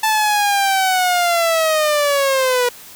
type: linear sweep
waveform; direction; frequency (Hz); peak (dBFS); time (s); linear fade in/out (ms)
sawtooth; down; 880 to 483.5; -10; 0.03-2.69; 5
effects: white hiss -39 dBFS RMS until 2.95 s